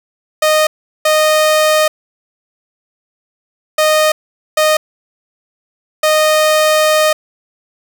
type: tone bursts at uneven times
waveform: sawtooth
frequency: 618 Hz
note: D#5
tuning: 12 cents flat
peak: -5 dBFS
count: 5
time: 0.42-0.67 / 1.05-1.88 / 3.78-4.12 / 4.57-4.77 / 6.03-7.13 s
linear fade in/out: 5 ms
effects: none